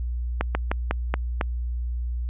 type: slowing click train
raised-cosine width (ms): 0.5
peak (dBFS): -8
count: 6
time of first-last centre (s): 0.41-1.412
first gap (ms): 140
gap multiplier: 1.18
effects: added 60 Hz sine -25 dBFS peak until 2.29 s + resampled to 8000 Hz